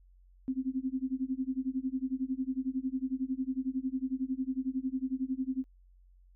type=tone with tremolo; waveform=sine; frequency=261.6 Hz; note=C4; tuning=in tune; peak=-27 dBFS; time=0.48-5.64 s; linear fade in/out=0 ms; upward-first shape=sine; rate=11 Hz; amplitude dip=95%; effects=added 45 Hz sine -57 dBFS peak until 6.35 s